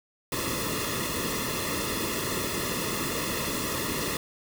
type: noise with comb filter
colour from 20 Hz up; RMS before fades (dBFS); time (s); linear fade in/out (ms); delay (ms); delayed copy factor
pink; -30; 0.32-4.17; 2; 1.3; -0.9
effects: none